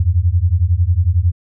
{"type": "beating tone pair", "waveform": "sine", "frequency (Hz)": [82.41, 93.41], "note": ["E2", "F#2"], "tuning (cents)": [0, 17], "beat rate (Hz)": 11, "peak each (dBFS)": -14, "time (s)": [0, 1.32], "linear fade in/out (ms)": 5, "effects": []}